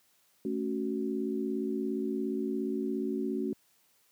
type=chord; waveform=sine; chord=F# minor; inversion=first; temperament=equal with one note detuned; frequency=220 / 277.2 / 371.3 Hz; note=A3 / C#4 / F#4; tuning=0 / 0 / +6 cents; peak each=-34 dBFS; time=0.45-3.53 s; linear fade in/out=2 ms; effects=white hiss -68 dBFS RMS until 4.11 s + high-pass 100 Hz 12 dB/octave